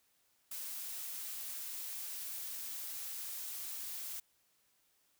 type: noise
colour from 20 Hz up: blue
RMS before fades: -43 dBFS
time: 0.51-4.2 s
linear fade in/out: 5 ms
effects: white hiss -74 dBFS RMS until 5.19 s